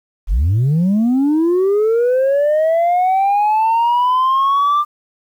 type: linear sweep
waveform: sine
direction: up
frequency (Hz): 36.2 to 1193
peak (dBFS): -9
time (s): 0.27-4.85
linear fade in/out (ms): 50
effects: tanh soft clip ceiling -10 dBFS + 8-bit